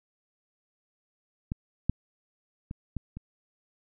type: clicks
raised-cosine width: 5 ms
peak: -18 / -11 / -24 / -20 / -26 dBFS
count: 5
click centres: 1.519 / 1.896 / 2.711 / 2.967 / 3.17 s
effects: none